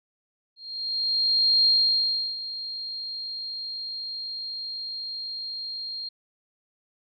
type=tone with ADSR envelope; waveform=sine; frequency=4218 Hz; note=C8; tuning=13 cents sharp; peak=-16 dBFS; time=0.56-6.09 s; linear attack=1100 ms; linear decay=700 ms; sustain=-15 dB; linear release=8 ms; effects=none